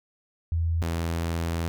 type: tone pair in turn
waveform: sine / sawtooth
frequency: 83 / 83.47 Hz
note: E2 / E2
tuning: +12 / +22 cents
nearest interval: unison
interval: 10 cents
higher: second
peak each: -22 dBFS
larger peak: neither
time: 0.52-0.82 / 0.82-1.68 s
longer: second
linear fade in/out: 0 ms
effects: none